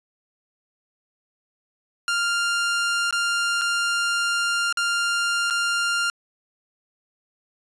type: tone with dropouts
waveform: sawtooth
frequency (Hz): 1396.9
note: F6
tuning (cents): 0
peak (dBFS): -17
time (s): 2.08-6.1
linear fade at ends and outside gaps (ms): 1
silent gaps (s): 3.109-3.126 / 3.613-3.617 / 4.726-4.772 / 5.501-5.507
effects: resampled to 22050 Hz